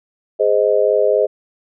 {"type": "chord", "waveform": "sine", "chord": "Ab major", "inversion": "none", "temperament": "just", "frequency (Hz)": [415.3, 519.1, 623], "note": ["Ab4", "C5", "Eb5"], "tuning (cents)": [0, -14, 2], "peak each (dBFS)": -16, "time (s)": [0.39, 1.27], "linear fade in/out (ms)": 20, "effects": []}